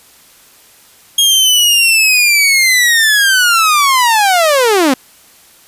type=linear sweep; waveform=sawtooth; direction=down; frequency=3275 to 246.9 Hz; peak=-4 dBFS; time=1.18-4.94 s; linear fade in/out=5 ms; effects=white hiss -44 dBFS RMS until 5.67 s + resampled to 32000 Hz